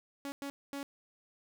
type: tone bursts at uneven times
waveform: sawtooth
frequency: 280 Hz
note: C#4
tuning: 18 cents sharp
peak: -34 dBFS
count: 3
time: 0.25-0.32 / 0.42-0.5 / 0.73-0.83 s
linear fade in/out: 0 ms
effects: none